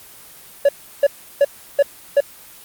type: tone bursts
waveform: triangle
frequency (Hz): 565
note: C#5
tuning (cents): +33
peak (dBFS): -7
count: 5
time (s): 0.65-2.205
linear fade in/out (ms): 5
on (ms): 39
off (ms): 340
effects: white hiss -42 dBFS RMS until 2.64 s + Opus 24 kbps